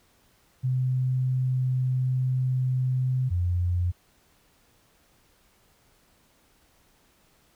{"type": "tone pair in turn", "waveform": "sine", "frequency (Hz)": [128.5, 88.4], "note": ["C3", "F2"], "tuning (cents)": [-31, 22], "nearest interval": "tritone", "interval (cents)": 647, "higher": "first", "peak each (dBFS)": -22, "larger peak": "neither", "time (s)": [[0.63, 3.3], [3.3, 3.92]], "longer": "first", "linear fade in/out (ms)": 20, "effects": ["pink hiss -63 dBFS RMS until 7.55 s"]}